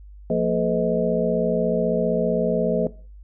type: tone cluster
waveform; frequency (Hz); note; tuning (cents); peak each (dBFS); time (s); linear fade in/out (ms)
sine; 174.7 / 229.6 / 429.1 / 505 / 631; F3 / A#3 / A4 / B4 / D#5; +1 / -26 / -43 / +39 / +24; -25; 0.3-2.87; 2
effects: noise-tail reverb RT60 0.4 s tail -18 dB re dry + added 50 Hz sine -40 dBFS peak until 3.23 s